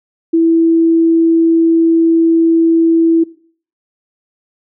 sine tone, 329.6 Hz, E4, in tune, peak -7 dBFS, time 0.33-3.24 s, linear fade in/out 10 ms, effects noise-tail reverb RT60 0.5 s tail -20 dB re dry

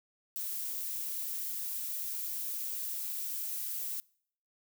violet noise, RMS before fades -37 dBFS, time 0.36-4 s, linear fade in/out 0 ms, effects noise-tail reverb RT60 0.6 s tail -25 dB re dry

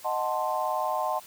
sine chord, D# diminished seventh, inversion none, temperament equal, 622.3 / 740 / 880 / 1046.5 Hz, D#5 / F#5 / A5 / C6, 0 / 0 / 0 / 0 cents, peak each -31 dBFS, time 0.04-1.2 s, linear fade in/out 20 ms, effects white hiss -49 dBFS RMS until 1.26 s + high-pass 60 Hz 12 dB/octave

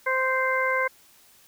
harmonic tone, 521 Hz, C5, 7 cents flat, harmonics 1 / 2 / 3 / 4, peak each -27 / -27 / -27 / -27 dBFS, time 0.06-0.88 s, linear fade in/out 10 ms, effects white hiss -56 dBFS RMS until 1.47 s

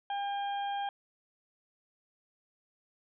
harmonic tone, 803 Hz, G5, 41 cents sharp, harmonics 1 / 2 / 3 / 4, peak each -32 / -44 / -53 / -45 dBFS, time 0.1-0.89 s, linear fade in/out 2 ms, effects none

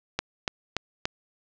click train, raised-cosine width 0.2 ms, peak -8 dBFS, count 4, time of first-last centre 0.19-1.055 s, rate 3.47 Hz, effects low-pass 6000 Hz 12 dB/octave

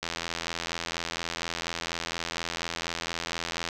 click train, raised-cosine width 0.2 ms, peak -13 dBFS, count 309, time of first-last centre 0.03-3.688 s, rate 84.2 Hz, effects none

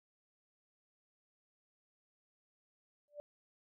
sine tone with exponential growth, 587.3 Hz, D5, in tune, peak -39 dBFS, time 3.08-3.2 s, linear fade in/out 0 ms, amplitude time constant 24 ms, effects none

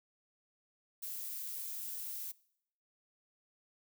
violet noise, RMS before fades -42 dBFS, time 1.02-2.32 s, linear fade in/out 10 ms, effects noise-tail reverb RT60 0.7 s tail -22 dB re dry

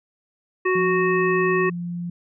harmonic tone, 370 Hz, F#4, in tune, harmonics 1 / 3 / 5 / 7, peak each -19 / -25 / -25 / -30 dBFS, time 0.65-1.7 s, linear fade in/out 10 ms
sine tone with pitch glide, 176.4 to 173.87 Hz, F3 to F3, +18 to -7 cents, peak -26 dBFS, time 0.75-2.1 s, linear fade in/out 5 ms, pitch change -25 cents, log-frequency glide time 0.9-1.25 s
effects none

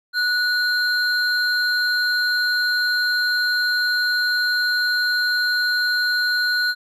triangle tone pair together, 1470 / 4158 Hz, F#6 / C8, -12 / -12 cents, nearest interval octave + tritone, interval 1800 cents, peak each -17 / -22 dBFS, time 0.13-6.75 s, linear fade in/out 50 ms, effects none

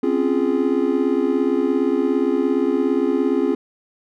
triangle chord, Db major seventh, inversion third, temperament just, 259.9 / 277.2 / 346.5 / 415.8 Hz, C4 / Db4 / F4 / Ab4, -11 / 0 / -14 / +2 cents, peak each -20 dBFS, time 0.03-3.55 s, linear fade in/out 5 ms, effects none

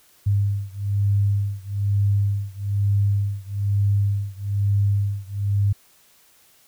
sine beating tone pair, 100.3 / 101.4 Hz, G2 / G#2, +40 / -41 cents, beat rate 1.1 Hz, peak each -21 / -22 dBFS, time 0.26-5.73 s, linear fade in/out 10 ms, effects white hiss -56 dBFS RMS until 6.67 s

